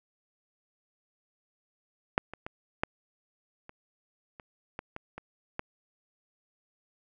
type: clicks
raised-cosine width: 0.5 ms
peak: -8 / -25 / -22 / -11 / -30 / -30 / -21 / -23 / -25 / -17 dBFS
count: 10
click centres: 2.179 / 2.336 / 2.465 / 2.835 / 3.694 / 4.398 / 4.791 / 4.964 / 5.18 / 5.594 s
effects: none